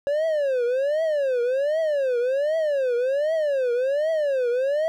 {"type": "tone with vibrato", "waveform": "triangle", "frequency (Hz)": 556, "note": "C#5", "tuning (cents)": 5, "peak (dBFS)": -18, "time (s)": [0.07, 4.88], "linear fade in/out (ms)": 0, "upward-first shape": "triangle", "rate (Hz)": 1.3, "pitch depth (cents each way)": 290, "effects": []}